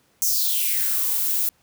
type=noise with high-pass filter sweep; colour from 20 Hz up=violet; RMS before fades=-22 dBFS; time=0.22-1.49 s; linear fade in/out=0 ms; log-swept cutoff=6500 to 390 Hz; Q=4.5; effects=pink hiss -62 dBFS RMS until 1.62 s + high-pass 60 Hz 12 dB/octave